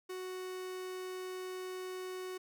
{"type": "tone", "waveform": "45% pulse", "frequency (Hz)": 370, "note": "F#4", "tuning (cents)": 0, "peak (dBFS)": -40, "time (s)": [0.09, 2.38], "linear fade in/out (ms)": 10, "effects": []}